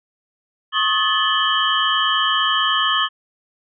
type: tone cluster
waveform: sine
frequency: 1093 / 1262 / 1738 / 2989 / 3203 Hz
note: C#6 / D#6 / A6 / F#7 / G7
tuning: -25 / +24 / -22 / +17 / +37 cents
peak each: -22 dBFS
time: 0.72-3.09 s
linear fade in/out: 50 ms
effects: none

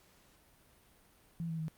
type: tone with pitch steps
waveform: sine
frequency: 166.9 / 162.52 / 158.26 Hz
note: E3 / E3 / D#3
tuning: +22 / -24 / +30 cents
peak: -35 dBFS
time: 1.4-1.682 s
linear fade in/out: 0 ms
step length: 94 ms
effects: pink hiss -65 dBFS RMS until 1.77 s + Opus 48 kbps

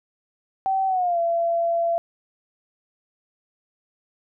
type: tone with pitch glide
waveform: sine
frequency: 769 to 677.2 Hz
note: G5 to E5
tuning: -33 to +46 cents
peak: -19 dBFS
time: 0.66-1.98 s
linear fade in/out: 0 ms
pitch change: -221 cents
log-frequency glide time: 0.87-1.19 s
effects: none

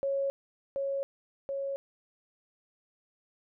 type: tone with echo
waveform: sine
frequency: 551 Hz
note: C#5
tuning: 11 cents flat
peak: -27 dBFS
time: 0.03-0.3 s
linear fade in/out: 0 ms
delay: 730 ms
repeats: 2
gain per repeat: -2 dB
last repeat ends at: 1.76 s
effects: none

